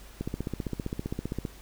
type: click train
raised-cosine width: 3 ms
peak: -18 dBFS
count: 20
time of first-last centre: 0.21-1.452 s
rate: 15.3 Hz
effects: added 50 Hz sine -48 dBFS peak until 1.61 s + pink hiss -52 dBFS RMS until 1.61 s